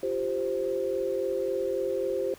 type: chord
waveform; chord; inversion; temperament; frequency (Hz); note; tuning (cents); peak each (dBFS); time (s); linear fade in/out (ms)
sine; F suspended second; none; just; 349.2 / 392.9 / 523.8; F4 / G4 / C5; 0 / +4 / +2; -34 / -30 / -29; 0.03-2.34; 2
effects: pink hiss -52 dBFS RMS until 2.38 s